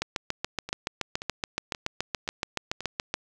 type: two click trains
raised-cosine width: 0.2 ms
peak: -10 / -19 dBFS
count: 23 / 5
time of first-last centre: 0.02-3.141 / 0.69-2.806 s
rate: 7.05 / 1.89 Hz
effects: none